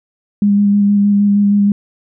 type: tone with vibrato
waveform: sine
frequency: 203.1 Hz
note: G#3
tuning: 38 cents flat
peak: -8 dBFS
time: 0.42-1.72 s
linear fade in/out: 2 ms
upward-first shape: square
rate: 6.4 Hz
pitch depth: 12 cents each way
effects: none